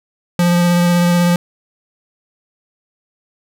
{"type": "tone with vibrato", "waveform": "square", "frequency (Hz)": 174.61, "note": "F3", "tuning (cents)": 0, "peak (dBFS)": -11, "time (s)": [0.39, 1.36], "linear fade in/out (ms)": 2, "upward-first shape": "triangle", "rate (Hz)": 16, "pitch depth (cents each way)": 15, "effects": []}